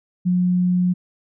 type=tone; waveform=sine; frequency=180 Hz; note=F#3; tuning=47 cents flat; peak=-15 dBFS; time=0.25-0.94 s; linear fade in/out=20 ms; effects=none